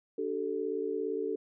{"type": "chord", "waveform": "sine", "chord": "D suspended fourth", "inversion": "none", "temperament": "equal with one note detuned", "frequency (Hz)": [293.7, 382.6, 440], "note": ["D4", "G4", "A4"], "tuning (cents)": [0, -42, 0], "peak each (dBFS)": [-38, -35, -33], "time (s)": [0.18, 1.36], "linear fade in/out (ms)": 5, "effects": []}